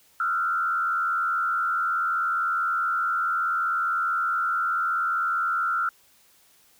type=tone with frequency modulation; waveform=sine; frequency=1368 Hz; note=F6; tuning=36 cents flat; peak=-22 dBFS; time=0.2-5.89 s; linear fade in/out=2 ms; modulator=80.7 Hz; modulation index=0.87; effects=white hiss -59 dBFS RMS until 6.79 s